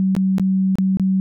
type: tone with dropouts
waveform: sine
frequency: 190 Hz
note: F#3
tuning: 46 cents sharp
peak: -14 dBFS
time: 0-1.2 s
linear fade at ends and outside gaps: 0 ms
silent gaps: 0.151-0.165 / 0.383-0.397 / 0.755-0.785 / 0.971-0.997 s
effects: none